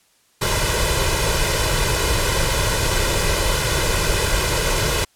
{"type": "noise with comb filter", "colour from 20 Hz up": "pink", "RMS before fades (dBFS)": -19, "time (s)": [0.41, 5.05], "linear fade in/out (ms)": 10, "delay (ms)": 2, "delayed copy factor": 0.7, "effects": ["white hiss -59 dBFS RMS until 5.15 s", "low-pass 11000 Hz 12 dB/octave"]}